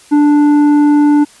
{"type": "tone with tanh clipping", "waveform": "sine", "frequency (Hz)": 293.7, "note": "D4", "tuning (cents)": 0, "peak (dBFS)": -7, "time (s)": [0.11, 1.25], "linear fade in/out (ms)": 20, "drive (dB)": 8, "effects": ["white hiss -42 dBFS RMS until 1.4 s", "resampled to 24000 Hz"]}